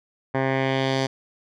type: tone with low-pass filter sweep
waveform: 10% pulse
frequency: 133.5 Hz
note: C3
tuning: 35 cents sharp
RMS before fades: -23 dBFS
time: 0.34-1.07 s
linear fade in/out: 10 ms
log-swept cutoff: 1500 to 5300 Hz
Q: 1.7
effects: none